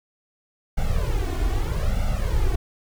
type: noise with flanger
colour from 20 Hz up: brown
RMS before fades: -22 dBFS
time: 0.77-2.56 s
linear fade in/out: 10 ms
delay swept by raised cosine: 1.4 to 2.8 ms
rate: 0.8 Hz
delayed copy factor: +0.9
effects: none